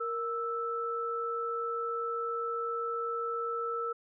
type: tone pair together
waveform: sine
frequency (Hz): 466.2 / 1318.6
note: A#4 / E6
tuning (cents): 0 / 0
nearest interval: octave + tritone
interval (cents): 1800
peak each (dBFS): -35 / -33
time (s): 0-3.93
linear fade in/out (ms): 10
effects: none